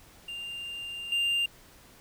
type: tone with level steps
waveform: triangle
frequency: 2794 Hz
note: F7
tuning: in tune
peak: -34 / -23 dBFS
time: 0.28-1.46 s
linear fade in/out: 5 ms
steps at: 1.12 s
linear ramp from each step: 2 ms
effects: pink hiss -55 dBFS RMS until 2 s